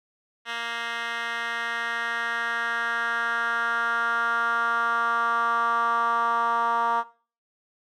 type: tone with band-pass filter sweep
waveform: 10% pulse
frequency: 233.1 Hz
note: A#3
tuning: in tune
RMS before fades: -26 dBFS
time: 0.45-7.04 s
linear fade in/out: 50 ms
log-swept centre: 2300 to 1000 Hz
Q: 3.8
effects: noise-tail reverb RT60 0.4 s tail -18 dB re dry

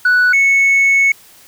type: tone pair in turn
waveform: sine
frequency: 1480 / 2206 Hz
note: F#6 / C#7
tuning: 0 / -9 cents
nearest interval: perfect fifth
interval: 691 cents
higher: second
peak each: -6 dBFS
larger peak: neither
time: 0.05-0.33 / 0.33-1.12 s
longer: second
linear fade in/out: 5 ms
effects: tanh soft clip ceiling -7 dBFS + white hiss -44 dBFS RMS until 1.47 s

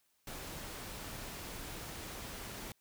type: noise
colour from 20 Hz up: pink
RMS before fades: -45 dBFS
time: 0.27-2.72 s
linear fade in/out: 2 ms
effects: white hiss -75 dBFS RMS until 2.8 s

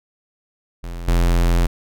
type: tone with level steps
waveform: square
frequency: 43 Hz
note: F1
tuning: 26 cents flat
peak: -28 / -14 dBFS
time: 0.83-1.67 s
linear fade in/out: 10 ms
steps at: 1.08 s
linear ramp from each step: 2 ms
effects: none

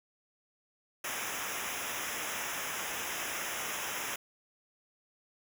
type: noise with comb filter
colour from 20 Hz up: pink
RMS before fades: -37 dBFS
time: 1.04-4.16 s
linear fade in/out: 5 ms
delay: 0.23 ms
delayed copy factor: -1
effects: none

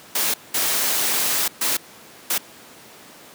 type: noise bursts at uneven times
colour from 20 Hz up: white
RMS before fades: -21 dBFS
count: 4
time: 0.15-0.34 / 0.54-1.48 / 1.61-1.77 / 2.3-2.38 s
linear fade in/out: 5 ms
effects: pink hiss -44 dBFS RMS until 3.34 s + high-pass 200 Hz 12 dB/octave

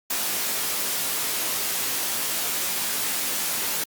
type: noise with comb filter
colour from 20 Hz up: white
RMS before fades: -26 dBFS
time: 0.1-3.84 s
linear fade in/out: 5 ms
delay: 18 ms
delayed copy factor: +0.6
effects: high-pass 150 Hz 12 dB/octave + Opus 48 kbps

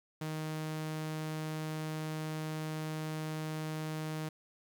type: tone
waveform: sawtooth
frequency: 156.1 Hz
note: D#3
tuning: 6 cents sharp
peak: -32 dBFS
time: 0.21-4.29 s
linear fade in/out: 5 ms
effects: 12-bit

